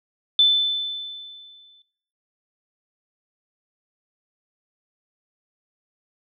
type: tone with exponential decay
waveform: sine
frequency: 3520 Hz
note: A7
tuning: in tune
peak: -11 dBFS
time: 0.39-1.82 s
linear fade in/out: 2 ms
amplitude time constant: 310 ms
effects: noise-tail reverb RT60 0.7 s tail -24 dB re dry